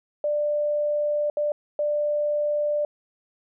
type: tone bursts at uneven times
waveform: sine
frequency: 592 Hz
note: D5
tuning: 14 cents sharp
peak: -21 dBFS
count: 3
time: 0.24-1.3 / 1.37-1.52 / 1.79-2.85 s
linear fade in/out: 2 ms
effects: none